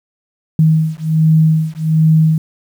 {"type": "beating tone pair", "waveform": "sine", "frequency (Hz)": [157.7, 159], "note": ["D#3", "D#3"], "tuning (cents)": [24, 38], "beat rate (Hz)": 1.3, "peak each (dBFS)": -12, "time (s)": [0.59, 2.38], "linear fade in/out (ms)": 2, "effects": ["7-bit"]}